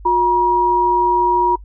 sine tone pair together, 358.1 / 956 Hz, F4 / A#5, +43 / +43 cents, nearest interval octave + perfect fourth, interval 1700 cents, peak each -19 / -12 dBFS, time 0.05-1.56 s, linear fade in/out 10 ms, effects noise-tail reverb RT60 0.1 s tail -23 dB re dry + added 50 Hz sine -34 dBFS peak until 1.64 s

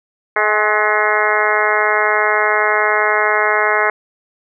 harmonic tone with a mistuned harmonic, 212.4 Hz, G#3, 39 cents sharp, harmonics 2 / 3 / 4 / 5 / 6 / 7 / 8 / 9 / 10, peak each -21 / -21 / -21 / -21 / -21 / -21 / -21 / -21 / -21 dBFS, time 0.36-3.9 s, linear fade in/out 2 ms, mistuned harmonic 4, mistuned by -24 cents, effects none

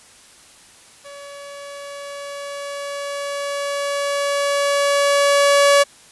sawtooth tone with level ramp, 567 Hz, C#5, 39 cents sharp, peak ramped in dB -32 to -6 dBFS, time 1.04-5.84 s, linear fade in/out 20 ms, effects white hiss -47 dBFS RMS until 6.11 s + resampled to 24000 Hz

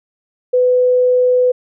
sine tone, 500 Hz, B4, 21 cents sharp, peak -9 dBFS, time 0.53-1.52 s, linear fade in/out 10 ms, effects none

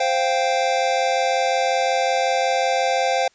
square chord, C suspended fourth, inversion none, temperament equal, 523.3 / 698.5 / 784 Hz, C5 / F5 / G5, 0 / 0 / 0 cents, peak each -23 dBFS, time 0-3.28 s, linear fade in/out 5 ms, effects white hiss -59 dBFS RMS until 3.34 s + resampled to 16000 Hz

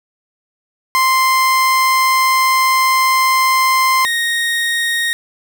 30% pulse tone pair in turn, 1045 / 1864.1 Hz, C6 / A#6, -2 / -1 cents, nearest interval minor seventh, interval 1001 cents, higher second, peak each -8 / -12 dBFS, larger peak first, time 0.95-4.05 / 4.05-5.13 s, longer first, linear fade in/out 0 ms, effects none

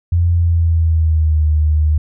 sine tone with pitch glide, 86 to 76.62 Hz, F2 to D#2, -26 to -26 cents, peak -10 dBFS, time 0.12-1.98 s, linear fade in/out 5 ms, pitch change -200 cents, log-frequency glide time 0.34-1.46 s, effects none

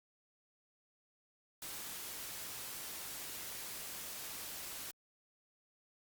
white noise, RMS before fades -45 dBFS, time 1.62-4.91 s, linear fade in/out 2 ms, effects Opus 48 kbps

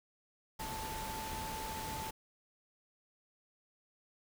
sine tone in noise, 880 Hz, A5, in tune, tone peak -42 dBFS, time 0.59-2.11 s, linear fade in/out 10 ms, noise pink, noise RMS -43 dBFS, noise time 0.59-2.11 s, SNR -2 dB, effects none

